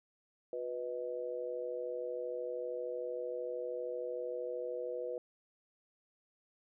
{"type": "tone with amplitude modulation", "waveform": "sine", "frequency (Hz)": 493.9, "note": "B4", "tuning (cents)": 0, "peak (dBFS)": -32, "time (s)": [0.53, 5.18], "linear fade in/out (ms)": 2, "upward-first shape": "sine", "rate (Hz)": 133, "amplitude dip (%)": 95, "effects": []}